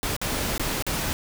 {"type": "noise with dropouts", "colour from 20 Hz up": "pink", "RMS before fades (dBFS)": -27, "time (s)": [0.03, 1.13], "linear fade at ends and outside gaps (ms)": 0, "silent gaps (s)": [[0.165, 0.215], [0.579, 0.596], [0.824, 0.866]], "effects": []}